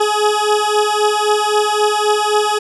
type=beating tone pair; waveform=20% pulse; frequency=419.1 / 422.9 Hz; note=G#4 / G#4; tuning=+16 / +31 cents; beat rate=3.8 Hz; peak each=-11 dBFS; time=0-2.59 s; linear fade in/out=10 ms; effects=resampled to 24000 Hz + 7-bit